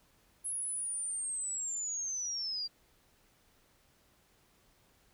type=linear sweep; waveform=sine; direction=down; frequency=10740 to 4699 Hz; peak=-34 dBFS; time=0.44-2.68 s; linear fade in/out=20 ms; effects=pink hiss -68 dBFS RMS until 5.13 s